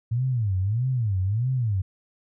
sine tone with vibrato, 110.2 Hz, A2, 3 cents sharp, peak -21 dBFS, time 0.11-1.82 s, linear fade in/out 10 ms, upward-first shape sine, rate 1.6 Hz, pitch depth 300 cents each way, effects none

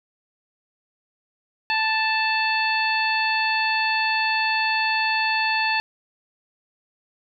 harmonic tone, 880 Hz, A5, in tune, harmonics 1 / 2 / 3 / 4 / 5, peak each -24 / -25 / -24 / -34 / -29 dBFS, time 1.7-5.8 s, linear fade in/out 0 ms, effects none

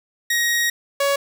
sawtooth tone pair in turn, 1885 / 560.4 Hz, A#6 / C#5, +19 / +19 cents, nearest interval octave + major sixth, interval 2100 cents, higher first, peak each -14 / -13 dBFS, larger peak second, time 0.3-0.7 / 1-1.16 s, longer first, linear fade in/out 5 ms, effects none

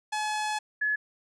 sawtooth / sine tone pair in turn, 852 / 1704 Hz, G#5 / G#6, +44 / +44 cents, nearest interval octave, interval 1200 cents, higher second, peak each -24 dBFS, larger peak neither, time 0.12-0.59 / 0.81-0.96 s, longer first, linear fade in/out 10 ms, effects resampled to 22050 Hz

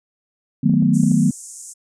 sine chord, B dominant seventh, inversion first, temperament equal, 155.56 / 185 / 220 / 246.9 Hz, D#3 / F#3 / A3 / B3, 0 / 0 / 0 / 0 cents, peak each -18 dBFS, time 0.63-1.31 s, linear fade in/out 10 ms
clicks, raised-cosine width 2 ms, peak -24 dBFS, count 5, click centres 0.696 / 0.739 / 0.824 / 1.037 / 1.117 s
white band-pass noise, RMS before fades -37 dBFS, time 0.93-1.74 s, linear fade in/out 20 ms, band 6400 to 9200 Hz, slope 48 dB/octave
effects none

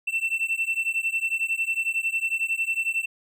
triangle beating tone pair, 2679 / 2690 Hz, E7 / E7, +27 / +34 cents, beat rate 11 Hz, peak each -25 dBFS, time 0.07-3.06 s, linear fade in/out 10 ms, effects none

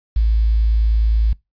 sine tone with quantisation, 54.8 Hz, A1, 6 cents flat, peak -12 dBFS, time 0.16-1.33 s, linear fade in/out 5 ms, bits 7, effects noise-tail reverb RT60 0.2 s tail -23 dB re dry + resampled to 11025 Hz

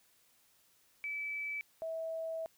sine tone pair in turn, 2305 / 650.2 Hz, D7 / E5, -33 / -24 cents, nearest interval octave + minor seventh, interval 2191 cents, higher first, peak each -36 / -36 dBFS, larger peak neither, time 1.04-1.61 / 1.82-2.46 s, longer second, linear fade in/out 0 ms, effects white hiss -69 dBFS RMS until 2.57 s

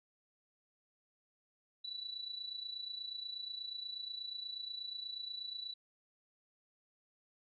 sine tone with amplitude modulation, 3951 Hz, B7, in tune, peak -38 dBFS, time 1.84-5.74 s, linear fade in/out 10 ms, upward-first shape sine, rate 28.3 Hz, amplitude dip 70%, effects none

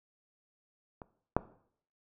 clicks, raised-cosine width 1 ms, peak -30 / -11 dBFS, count 2, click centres 1.018 / 1.366 s, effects noise-tail reverb RT60 0.6 s tail -17 dB re dry

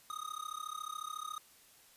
square tone with amplitude modulation, 1244.5 Hz, D#6, in tune, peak -37 dBFS, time 0.1-1.38 s, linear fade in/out 0 ms, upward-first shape sine, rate 34 Hz, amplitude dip 95%, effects white hiss -62 dBFS RMS until 1.96 s + resampled to 32000 Hz

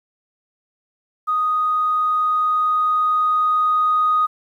sine tone with level ramp, 1244.5 Hz, D#6, in tune, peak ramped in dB -16 to -13 dBFS, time 1.27-4.27 s, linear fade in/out 20 ms, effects tanh soft clip ceiling -9 dBFS + 9-bit

